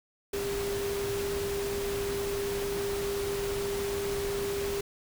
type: tone in noise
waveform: sine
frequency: 400.3 Hz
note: G4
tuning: 36 cents sharp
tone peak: -30 dBFS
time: 0.33-4.81 s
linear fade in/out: 5 ms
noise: pink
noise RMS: -37 dBFS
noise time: 0.33-4.81 s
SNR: +4 dB
effects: none